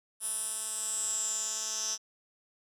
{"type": "tone with band-pass filter sweep", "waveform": "10% pulse", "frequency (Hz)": 219, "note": "A3", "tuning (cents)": -8, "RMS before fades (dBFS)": -34, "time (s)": [0.2, 1.98], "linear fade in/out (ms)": 50, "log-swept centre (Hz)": [10000, 6000], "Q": 9.8, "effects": []}